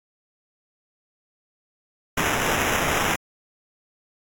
white noise with sample-and-hold, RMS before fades -23 dBFS, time 2.17-3.16 s, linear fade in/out 5 ms, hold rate 4410 Hz, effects AAC 64 kbps

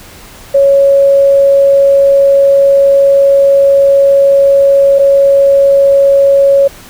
sine tone pair in turn, 554.4 / 554.4 Hz, C#5 / C#5, 0 / 0 cents, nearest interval unison, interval 0 cents, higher neither, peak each -3 dBFS, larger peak neither, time 0.54-4.99 / 4.99-6.68 s, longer first, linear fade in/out 10 ms, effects pink hiss -34 dBFS RMS until 6.89 s

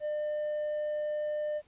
triangle tone with hard clipping, 601 Hz, D5, 40 cents sharp, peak -29 dBFS, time 0-1.62 s, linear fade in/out 50 ms, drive 1 dB, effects pink hiss -66 dBFS RMS until 1.67 s + resampled to 8000 Hz

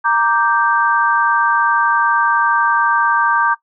sine chord, G minor, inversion first, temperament equal, 932.3 / 1174.7 / 1568 Hz, Bb5 / D6 / G6, 0 / 0 / 0 cents, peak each -16 dBFS, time 0.04-3.55 s, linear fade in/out 20 ms, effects noise-tail reverb RT60 0.1 s tail -18 dB re dry

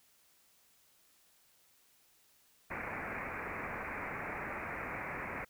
white low-pass noise, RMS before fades -41 dBFS, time 2.7-5.45 s, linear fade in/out 10 ms, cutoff 2400 Hz, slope 96 dB/octave, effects white hiss -68 dBFS RMS until 5.49 s

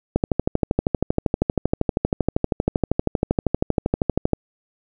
click train, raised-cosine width 2 ms, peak -4 dBFS, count 54, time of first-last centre 0.16-4.333 s, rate 12.7 Hz, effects none

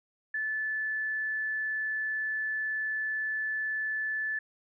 sine tone, 1741 Hz, A6, 19 cents flat, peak -29 dBFS, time 0.34-4.39 s, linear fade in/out 5 ms, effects none

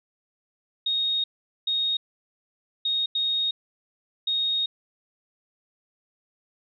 sine tone bursts at uneven times, 3729 Hz, A#7, in tune, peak -22 dBFS, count 5, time 0.86-1.24 / 1.67-1.97 / 2.85-3.06 / 3.15-3.51 / 4.27-4.66 s, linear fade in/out 5 ms, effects none

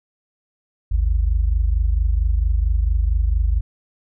sine tone pair together, 52.48 / 76.9 Hz, G#1 / D#2, +19 / -20 cents, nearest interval perfect fifth, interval 661 cents, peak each -16 / -21 dBFS, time 0.91-3.61 s, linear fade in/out 10 ms, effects none

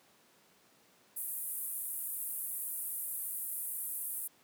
pink band-pass noise, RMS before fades -39 dBFS, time 1.16-4.28 s, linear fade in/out 10 ms, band 9500 to 16000 Hz, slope 48 dB/octave, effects pink hiss -65 dBFS RMS until 4.43 s + high-pass 200 Hz 12 dB/octave

